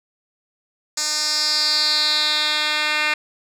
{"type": "tone with band-pass filter sweep", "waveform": "10% pulse", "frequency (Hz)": 302.7, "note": "D#4", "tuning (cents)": -48, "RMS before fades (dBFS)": -20, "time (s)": [0.97, 3.14], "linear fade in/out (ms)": 5, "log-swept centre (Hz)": [6200, 2700], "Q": 4.3, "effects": []}